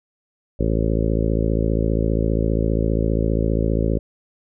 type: harmonic tone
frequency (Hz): 55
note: A1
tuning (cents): 0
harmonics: 1 / 2 / 3 / 4 / 5 / 6 / 7 / 8 / 9 / 10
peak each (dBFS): -21 / -24 / -26 / -27 / -28 / -29 / -29 / -30 / -31 / -31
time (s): 0.59-3.99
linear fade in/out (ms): 10
effects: none